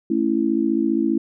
sine chord, A major, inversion none, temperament just, 220 / 275 / 330 Hz, A3 / C#4 / E4, 0 / -14 / +2 cents, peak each -23 / -22 / -20 dBFS, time 0.1-1.18 s, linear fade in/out 5 ms, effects none

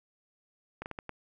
slowing click train, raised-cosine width 0.5 ms, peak -23 dBFS, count 5, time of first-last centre 0.82-1.093 s, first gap 39 ms, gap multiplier 1.39, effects none

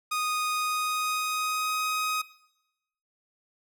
sawtooth tone with pitch glide, 1240 to 1256.6 Hz, D#6 to D#6, -6 to +17 cents, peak -23 dBFS, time 0.11-2.22 s, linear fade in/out 10 ms, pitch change +23 cents, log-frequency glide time 0.51-1.77 s, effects noise-tail reverb RT60 0.9 s tail -19 dB re dry

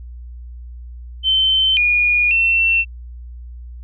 sine tone with pitch steps, 3083 / 2441 / 2699 Hz, G7 / D#7 / E7, -29 / -34 / +40 cents, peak -12 dBFS, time 1.23-2.85 s, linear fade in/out 50 ms, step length 540 ms, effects added 60 Hz sine -31 dBFS peak until 3.83 s

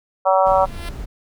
harmonic tone, 189.7 Hz, F#3, 43 cents sharp, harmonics 3 / 4 / 5 / 6 / 7, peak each -16 / -17 / -19 / -22 / -24 dBFS, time 0.25-0.66 s, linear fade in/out 20 ms
5% pulse tone with exponential growth, 342 Hz, F4, 36 cents flat, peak -19 dBFS, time 0.38-0.89 s, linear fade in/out 2 ms, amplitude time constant 110 ms
brown noise, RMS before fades -30 dBFS, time 0.45-1.06 s, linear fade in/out 20 ms
effects none

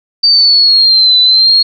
sine linear two-way sweep, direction down then up, 4637 to 3979 to 4315 Hz, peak -4 dBFS, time 0.23-1.63 s, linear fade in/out 10 ms, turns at 1.2 s, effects none

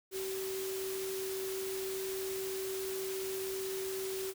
sine tone in noise, 382.5 Hz, G4, 42 cents flat, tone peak -36 dBFS, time 0.11-4.34 s, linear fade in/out 50 ms, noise white, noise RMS -43 dBFS, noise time 0.11-4.34 s, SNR +4 dB, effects none

